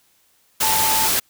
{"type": "tone in noise", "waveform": "sine", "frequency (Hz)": 880, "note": "A5", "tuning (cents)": 0, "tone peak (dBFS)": -21, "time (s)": [0.62, 1.08], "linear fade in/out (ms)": 10, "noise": "white", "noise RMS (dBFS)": -19, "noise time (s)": [0.6, 1.2], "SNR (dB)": -5, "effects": ["white hiss -60 dBFS RMS until 1.29 s"]}